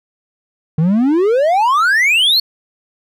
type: exponential sweep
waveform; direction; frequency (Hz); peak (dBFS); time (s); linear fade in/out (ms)
triangle; up; 150.4 to 4435; -8; 0.78-2.4; 5
effects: none